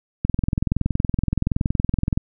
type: click train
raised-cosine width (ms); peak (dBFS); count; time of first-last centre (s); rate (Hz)
5; -7; 42; 0.25-2.175; 21.3
effects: none